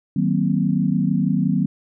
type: chord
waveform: sine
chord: C half-diminished seventh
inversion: first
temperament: just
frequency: 156.98 / 188.37 / 235.5 / 261.6 Hz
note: Eb3 / Gb3 / Bb3 / C4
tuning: +16 / +31 / +18 / 0 cents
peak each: -22 / -20 / -23 / -24 dBFS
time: 0.16-1.66 s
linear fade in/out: 5 ms
effects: none